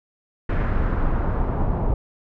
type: noise with low-pass filter sweep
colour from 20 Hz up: brown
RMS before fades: -21 dBFS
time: 0.49-1.94 s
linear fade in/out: 5 ms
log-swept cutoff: 1800 to 850 Hz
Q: 1.7
effects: none